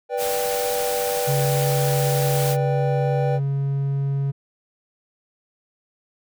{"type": "chord", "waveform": "triangle", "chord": "G major", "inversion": "first", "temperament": "just", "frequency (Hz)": [490, 588, 784], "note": ["B4", "D5", "G5"], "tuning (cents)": [-14, 2, 0], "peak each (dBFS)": [-22, -26, -26], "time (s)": [0.09, 3.4], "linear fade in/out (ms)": 50}
{"type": "noise", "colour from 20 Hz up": "white", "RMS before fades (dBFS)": -29, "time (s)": [0.17, 2.57], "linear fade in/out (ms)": 50}
{"type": "tone", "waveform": "triangle", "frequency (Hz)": 138.59, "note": "C#3", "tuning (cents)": 0, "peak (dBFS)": -18, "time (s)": [1.27, 4.32], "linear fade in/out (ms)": 20}
{"effects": []}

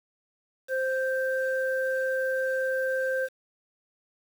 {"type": "tone pair together", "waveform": "sine", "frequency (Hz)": [523.3, 1568], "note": ["C5", "G6"], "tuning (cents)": [0, 0], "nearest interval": "octave + perfect fifth", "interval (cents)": 1900, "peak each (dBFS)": [-26, -30], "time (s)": [0.68, 3.29], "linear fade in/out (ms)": 50, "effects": ["8-bit"]}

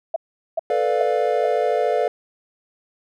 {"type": "tone bursts", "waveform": "sine", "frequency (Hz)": 657, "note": "E5", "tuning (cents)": -6, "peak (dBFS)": -18, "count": 4, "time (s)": [0.14, 1.458], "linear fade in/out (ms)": 5, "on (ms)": 22, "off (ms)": 410}
{"type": "chord", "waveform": "triangle", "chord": "B half-diminished seventh", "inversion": "third", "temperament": "equal with one note detuned", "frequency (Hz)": [440, 493.9, 587.3, 702.5], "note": ["A4", "B4", "D5", "F5"], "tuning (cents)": [0, 0, 0, 10], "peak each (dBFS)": -21, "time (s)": [0.7, 2.08], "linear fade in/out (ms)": 2}
{"effects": []}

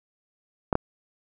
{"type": "clicks", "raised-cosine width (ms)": 1, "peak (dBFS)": -7, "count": 2, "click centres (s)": [0.728, 0.754], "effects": []}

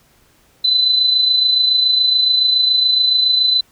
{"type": "tone with amplitude modulation", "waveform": "sine", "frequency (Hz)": 4018, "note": "B7", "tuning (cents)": 29, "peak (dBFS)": -9, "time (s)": [0.64, 3.61], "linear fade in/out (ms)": 10, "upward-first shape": "sine", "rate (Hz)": 27.1, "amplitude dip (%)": 45, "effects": ["pink hiss -54 dBFS RMS until 3.71 s"]}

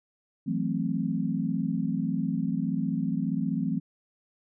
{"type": "chord", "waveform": "sine", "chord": "F# half-diminished seventh", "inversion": "third", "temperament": "equal", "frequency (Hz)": [164.81, 185, 220, 261.6], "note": ["E3", "F#3", "A3", "C4"], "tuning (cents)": [0, 0, 0, 0], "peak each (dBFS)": -31, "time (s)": [0.46, 3.8], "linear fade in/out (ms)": 20, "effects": []}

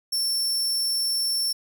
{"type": "tone", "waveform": "sawtooth", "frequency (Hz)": 5420, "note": "E8", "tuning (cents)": 47, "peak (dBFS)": -20, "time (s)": [0.12, 1.53], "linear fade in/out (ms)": 10, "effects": []}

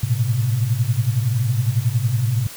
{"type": "tone cluster", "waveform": "sine", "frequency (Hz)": [108, 118.3, 129.7], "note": ["A2", "A#2", "C3"], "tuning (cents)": [-32, 26, -15], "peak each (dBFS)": -21, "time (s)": [0.03, 2.47], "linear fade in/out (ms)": 5, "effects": ["white hiss -37 dBFS RMS until 2.56 s"]}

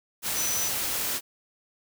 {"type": "tone in noise", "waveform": "sine", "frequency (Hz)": 5970, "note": "F#8", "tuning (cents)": 15, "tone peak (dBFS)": -28, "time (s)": [0.34, 0.71], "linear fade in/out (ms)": 50, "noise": "white", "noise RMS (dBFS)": -29, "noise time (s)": [0.22, 1.21], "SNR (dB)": -2, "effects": []}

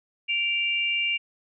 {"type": "tone pair together", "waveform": "sine", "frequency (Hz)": [2340, 2794], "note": ["D7", "F7"], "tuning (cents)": [-7, 0], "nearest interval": "minor third", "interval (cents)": 307, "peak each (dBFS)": [-26, -25], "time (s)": [0.28, 1.18], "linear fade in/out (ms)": 20, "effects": []}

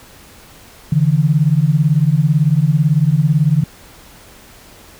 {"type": "beating tone pair", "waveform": "sine", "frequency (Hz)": [142.5, 160.5], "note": ["C#3", "E3"], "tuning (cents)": [48, -46], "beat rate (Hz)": 18, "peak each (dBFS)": -13, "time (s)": [0.92, 3.64], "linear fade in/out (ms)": 5, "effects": ["pink hiss -42 dBFS RMS until 4.99 s"]}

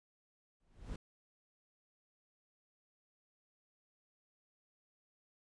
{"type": "noise with exponential growth", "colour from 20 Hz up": "brown", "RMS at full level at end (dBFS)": -39, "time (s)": [0.6, 0.96], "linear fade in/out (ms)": 5, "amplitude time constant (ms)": 78, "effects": ["resampled to 22050 Hz"]}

